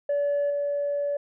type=tone with level steps; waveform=sine; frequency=574 Hz; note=D5; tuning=40 cents flat; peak=-20 / -23 dBFS; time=0.09-1.17 s; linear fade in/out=5 ms; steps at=0.5 s; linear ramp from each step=5 ms; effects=tanh soft clip ceiling -20 dBFS